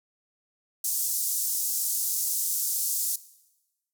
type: band-pass noise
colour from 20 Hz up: white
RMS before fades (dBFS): -28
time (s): 0.84-3.16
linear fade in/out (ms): 5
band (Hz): 5900 to 16000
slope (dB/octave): 24
effects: noise-tail reverb RT60 1.0 s tail -18 dB re dry